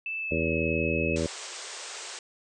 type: tone with pitch glide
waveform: sine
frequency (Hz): 2637 to 2575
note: E7 to E7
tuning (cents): 0 to -41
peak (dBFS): -30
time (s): 0.06-1.16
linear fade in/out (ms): 2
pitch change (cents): -41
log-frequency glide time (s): 0.18-0.46
type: harmonic tone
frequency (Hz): 81.2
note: E2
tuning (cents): -26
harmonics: 1 / 2 / 3 / 4 / 5 / 6 / 7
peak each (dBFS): -33 / -33 / -33 / -33 / -33 / -33 / -33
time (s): 0.31-1.27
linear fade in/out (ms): 5
type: band-pass noise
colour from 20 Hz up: white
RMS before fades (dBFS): -40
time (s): 1.16-2.19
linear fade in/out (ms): 2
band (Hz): 350 to 8500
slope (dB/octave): 96
effects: none